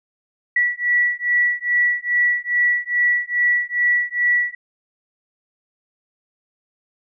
sine beating tone pair, 1945 / 1947.4 Hz, B6 / B6, -27 / -25 cents, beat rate 2.4 Hz, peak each -19 dBFS, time 0.56-4.55 s, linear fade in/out 5 ms, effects none

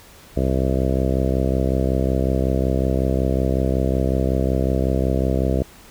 harmonic tone, 65.41 Hz, C2, in tune, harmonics 1 / 2 / 3 / 4 / 5 / 6 / 7 / 8 / 9 / 10, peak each -21 / -24 / -26 / -27 / -28 / -29 / -29 / -30 / -31 / -31 dBFS, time 0.36-5.63 s, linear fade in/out 10 ms, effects pink hiss -46 dBFS RMS until 5.9 s

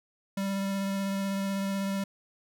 square tone with vibrato, 196 Hz, G3, in tune, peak -29 dBFS, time 0.37-2.04 s, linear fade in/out 5 ms, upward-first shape sine, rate 16 Hz, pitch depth 12 cents each way, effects none

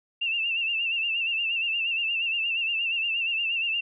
sine tone with vibrato, 2720 Hz, F7, 46 cents flat, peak -24 dBFS, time 0.21-3.81 s, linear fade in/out 10 ms, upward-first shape sine, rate 8.5 Hz, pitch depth 69 cents each way, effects none

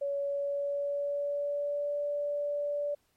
sine tone with pitch glide, 563 to 580.5 Hz, C#5 to D5, +27 to -20 cents, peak -29 dBFS, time 0.01-2.95 s, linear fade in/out 10 ms, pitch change +53 cents, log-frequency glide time 0.13-1.97 s, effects pink hiss -72 dBFS RMS until 3.16 s + MP3 64 kbps

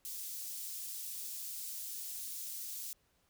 white high-pass noise, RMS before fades -43 dBFS, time 0.05-2.93 s, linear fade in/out 0 ms, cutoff 5400 Hz, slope 12 dB/octave, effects pink hiss -74 dBFS RMS until 3.29 s

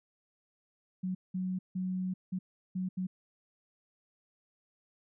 sine tone bursts at uneven times, 185 Hz, F#3, in tune, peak -31 dBFS, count 6, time 1.03-1.15 / 1.34-1.59 / 1.75-2.14 / 2.32-2.39 / 2.75-2.89 / 2.97-3.07 s, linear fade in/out 10 ms, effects none

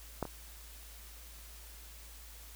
clicks, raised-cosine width 1 ms, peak -19 / -28 dBFS, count 2, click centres 0.227 / 0.253 s, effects added 55 Hz sine -51 dBFS peak until 2.55 s + white hiss -54 dBFS RMS until 2.55 s

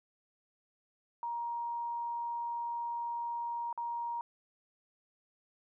sine tone with dropouts, 942 Hz, A#5, 18 cents sharp, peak -34 dBFS, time 1.23-4.21 s, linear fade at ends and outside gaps 1 ms, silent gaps 3.728-3.776 s, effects none

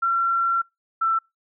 sine tone pair in turn, 1362 / 1335.5 Hz, F6 / E6, -44 / +22 cents, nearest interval unison, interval 34 cents, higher first, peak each -18 dBFS, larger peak neither, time 0.02-0.62 / 1.01-1.19 s, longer first, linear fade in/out 10 ms, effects noise-tail reverb RT60 0.2 s tail -26 dB re dry

